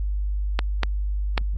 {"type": "clicks", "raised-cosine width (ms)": 0.3, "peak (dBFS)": -6, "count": 3, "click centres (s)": [0.591, 0.833, 1.378], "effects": ["added 50 Hz sine -22 dBFS peak until 1.57 s", "AAC 32 kbps"]}